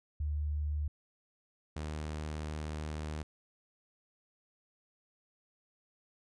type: tone pair in turn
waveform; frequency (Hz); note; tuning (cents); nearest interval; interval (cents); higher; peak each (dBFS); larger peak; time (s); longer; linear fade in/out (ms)
sine / sawtooth; 74.5 / 76.59; D2 / D#2; +25 / -27; unison; 48; second; -31 / -33; first; 0.2-0.88 / 1.76-3.23; second; 5
effects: resampled to 22050 Hz